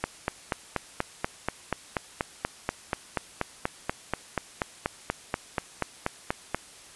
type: click train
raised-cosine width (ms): 0.5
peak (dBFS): -10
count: 28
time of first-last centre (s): 0.04-6.546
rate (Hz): 4.15
effects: white hiss -49 dBFS RMS until 6.95 s + resampled to 24000 Hz